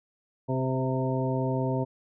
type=harmonic tone with a mistuned harmonic; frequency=130.9 Hz; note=C3; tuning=1 cent sharp; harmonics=1 / 2 / 3 / 4 / 5 / 7; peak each=-28 / -31 / -33 / -34 / -35 / -36 dBFS; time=0.48-1.85 s; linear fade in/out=20 ms; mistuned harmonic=4; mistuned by=-15 cents; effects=none